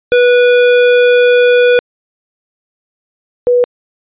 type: tone pair in turn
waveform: square / sine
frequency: 489.9 / 489.9 Hz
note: B4 / B4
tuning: -14 / -14 cents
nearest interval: unison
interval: 0 cents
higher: neither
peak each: -6 dBFS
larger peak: neither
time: 0.12-1.79 / 3.47-3.64 s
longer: first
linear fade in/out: 0 ms
effects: resampled to 8000 Hz